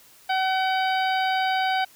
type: harmonic tone with a mistuned harmonic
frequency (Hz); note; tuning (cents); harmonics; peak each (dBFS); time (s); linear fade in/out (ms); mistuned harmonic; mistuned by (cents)
757; F#5; +39; 1 / 2 / 3 / 4 / 5 / 6; -22 / -28 / -32 / -34 / -36 / -38; 0.29-1.85; 10; 6; +71
effects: white hiss -53 dBFS RMS until 1.95 s